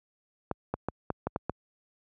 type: clicks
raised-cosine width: 1 ms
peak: -15 dBFS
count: 7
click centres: 0.513 / 0.74 / 0.886 / 1.103 / 1.27 / 1.361 / 1.496 s
effects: high-pass 60 Hz 12 dB/octave